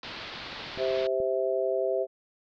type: low-pass noise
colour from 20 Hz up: white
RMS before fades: -40 dBFS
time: 0.03-1.07 s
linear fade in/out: 2 ms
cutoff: 4500 Hz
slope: 48 dB/octave
type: chord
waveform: sine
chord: C major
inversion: second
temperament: equal with one note detuned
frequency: 392 / 523.3 / 654.7 Hz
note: G4 / C5 / E5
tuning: 0 / 0 / -12 cents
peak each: -29 dBFS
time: 0.77-2.07 s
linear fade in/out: 50 ms
type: clicks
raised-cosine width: 2 ms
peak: -28 dBFS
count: 2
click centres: 0.775 / 1.202 s
effects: none